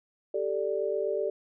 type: chord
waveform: sine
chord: G suspended second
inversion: none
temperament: equal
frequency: 392 / 440 / 587.3 Hz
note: G4 / A4 / D5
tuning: 0 / 0 / 0 cents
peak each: -31 dBFS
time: 0.34-1.3 s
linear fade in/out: 5 ms
effects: none